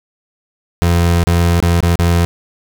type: tone with dropouts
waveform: 30% pulse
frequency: 85.8 Hz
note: F2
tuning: 30 cents flat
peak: -7 dBFS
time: 0.82-2.25 s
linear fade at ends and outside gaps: 0 ms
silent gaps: 1.239-1.27 / 1.602-1.626 / 1.805-1.827 / 1.956-1.99 s
effects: none